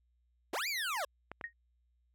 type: linear two-way sweep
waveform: 25% pulse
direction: up then down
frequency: 240.8 to 2448 to 515 Hz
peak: -30 dBFS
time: 0.53-1.05 s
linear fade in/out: 5 ms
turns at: 0.68 s
type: clicks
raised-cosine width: 0.5 ms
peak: -27 dBFS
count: 2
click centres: 1.316 / 1.412 s
type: tone with exponential decay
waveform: sine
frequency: 1864.7 Hz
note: A#6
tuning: in tune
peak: -33 dBFS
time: 1.44-1.53 s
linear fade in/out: 1 ms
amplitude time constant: 18 ms
effects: added 60 Hz sine -70 dBFS peak until 2.14 s